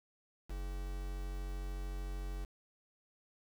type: tone with quantisation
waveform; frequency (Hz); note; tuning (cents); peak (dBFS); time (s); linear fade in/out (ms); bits
triangle; 46.66; F#1; +15; -36; 0.49-2.46; 20; 8
effects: none